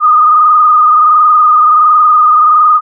sine tone with frequency modulation, 1231 Hz, D#6, 19 cents flat, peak -3 dBFS, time 0-2.81 s, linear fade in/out 50 ms, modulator 21.4 Hz, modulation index 1.6, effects none

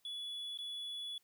triangle tone with dropouts, 3412 Hz, G#7, 46 cents sharp, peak -39 dBFS, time 0.05-1.18 s, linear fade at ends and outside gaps 2 ms, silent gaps 0.575-0.587 s, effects white hiss -75 dBFS RMS until 1.23 s

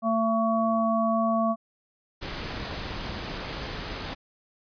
harmonic tone, 224.8 Hz, A3, 37 cents sharp, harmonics 1 / 3 / 5, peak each -25 / -25 / -28 dBFS, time 0.02-1.56 s, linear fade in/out 50 ms
pink noise, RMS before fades -34 dBFS, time 2.21-4.15 s, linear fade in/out 20 ms
effects resampled to 11025 Hz

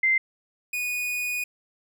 sine / 45% pulse tone pair in turn, 2081 / 2475 Hz, C7 / D#7, -10 / -10 cents, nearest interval minor third, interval 300 cents, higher second, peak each -18 / -26 dBFS, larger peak first, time 0.03-0.18 / 0.73-1.44 s, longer second, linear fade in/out 5 ms, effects none

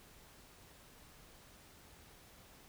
silence, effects pink hiss -60 dBFS RMS until 2.68 s

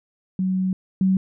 sine tone pair in turn, 187.1 / 189.27 Hz, F#3 / F#3, +20 / +40 cents, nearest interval unison, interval 20 cents, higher second, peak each -19 / -15 dBFS, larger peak second, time 0.39-0.73 / 1.01-1.17 s, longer first, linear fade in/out 2 ms, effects none

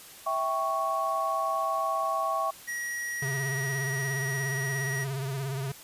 sine chord, C# diminished, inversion first, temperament equal with one note detuned, 655.1 / 784 / 1108.7 Hz, E5 / G5 / C#6, -11 / 0 / 0 cents, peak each -31 / -33 / -28 dBFS, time 0.26-2.51 s, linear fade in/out 10 ms
square tone, 1908 Hz, A#6, 40 cents sharp, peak -32 dBFS, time 2.67-5.05 s, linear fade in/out 20 ms
square tone with vibrato, 135.7 Hz, C#3, 36 cents flat, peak -31 dBFS, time 3.22-5.72 s, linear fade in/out 5 ms, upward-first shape triangle, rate 17 Hz, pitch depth 85 cents each way
effects white hiss -48 dBFS RMS until 5.83 s + resampled to 32000 Hz

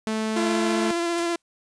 sawtooth tone, 218.9 Hz, A3, 9 cents flat, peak -20 dBFS, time 0.07-0.91 s, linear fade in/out 0 ms
sawtooth tone with vibrato, 341.1 Hz, F4, 41 cents flat, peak -19 dBFS, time 0.36-1.36 s, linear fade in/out 5 ms, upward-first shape square, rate 15 Hz, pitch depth 14 cents each way
white noise with exponential decay, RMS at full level -34 dBFS, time 1.18-1.42 s, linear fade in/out 0 ms, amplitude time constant 51 ms
effects resampled to 22050 Hz

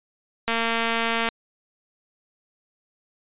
click train, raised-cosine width 0.3 ms, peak -8 dBFS, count 186, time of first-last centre 0.48-1.288 s, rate 229 Hz, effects resampled to 8000 Hz

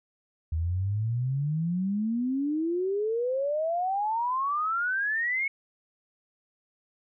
sine exponential sweep, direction up, 77.78 to 2217 Hz, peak -25 dBFS, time 0.52-5.48 s, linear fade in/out 5 ms, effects none

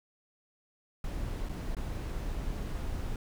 brown noise with dropouts, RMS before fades -35 dBFS, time 1.04-3.16 s, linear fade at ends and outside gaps 2 ms, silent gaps 1.489-1.493 / 1.749-1.767 s, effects none

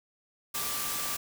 sine tone in noise, 1174.7 Hz, D6, in tune, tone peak -41 dBFS, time 0.54-1.17 s, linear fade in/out 10 ms, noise white, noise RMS -33 dBFS, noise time 0.54-1.17 s, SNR -11 dB, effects none

